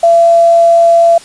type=tone with quantisation; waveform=sine; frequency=676 Hz; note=E5; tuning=43 cents sharp; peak=-3 dBFS; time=0.03-1.18 s; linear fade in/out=5 ms; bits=5; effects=white hiss -35 dBFS RMS until 1.24 s + resampled to 22050 Hz